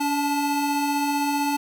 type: tone pair together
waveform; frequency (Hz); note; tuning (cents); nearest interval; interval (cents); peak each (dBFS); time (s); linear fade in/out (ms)
square; 285.3 / 871.4; C#4 / A5; +50 / -17; octave + perfect fifth; 1933; -25; 0-1.57; 10
effects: 9-bit